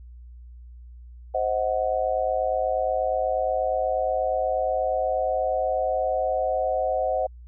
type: chord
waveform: sine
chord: C diminished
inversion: none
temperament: equal with one note detuned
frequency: 523.3 / 631.7 / 740 Hz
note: C5 / Eb5 / Gb5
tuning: 0 / +26 / 0 cents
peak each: -26 dBFS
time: 1.34-7.27 s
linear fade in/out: 10 ms
effects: added 60 Hz sine -41 dBFS peak until 7.47 s